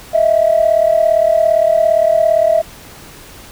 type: tone pair together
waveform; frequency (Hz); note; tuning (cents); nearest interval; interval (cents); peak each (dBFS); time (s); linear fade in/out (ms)
sine; 631 / 668.5; D#5 / E5; +24 / +24; minor second; 100; -11; 0.13-2.62; 20
effects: tanh soft clip ceiling -2 dBFS + pink hiss -37 dBFS RMS until 3.51 s